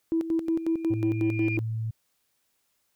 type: tone with tremolo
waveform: sine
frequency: 327.6 Hz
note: E4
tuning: 11 cents flat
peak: -21 dBFS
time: 0.12-1.59 s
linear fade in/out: 0 ms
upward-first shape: square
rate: 5.5 Hz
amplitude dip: 70%
type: tone with exponential growth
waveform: sine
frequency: 2406 Hz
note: D7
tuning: 41 cents sharp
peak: -28 dBFS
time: 0.46-1.57 s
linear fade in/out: 2 ms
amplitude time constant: 240 ms
type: tone with pitch glide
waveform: sine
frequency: 110.9 to 111.67 Hz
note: A2 to A2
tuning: +14 to +26 cents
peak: -27 dBFS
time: 0.9-1.91 s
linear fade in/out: 10 ms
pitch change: +12 cents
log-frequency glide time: 1.45-1.56 s
effects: tanh soft clip ceiling -15 dBFS + white hiss -73 dBFS RMS until 2.95 s